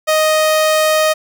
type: tone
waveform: sawtooth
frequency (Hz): 623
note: D#5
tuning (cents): +2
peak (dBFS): -7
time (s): 0.07-1.14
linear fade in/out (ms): 20
effects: none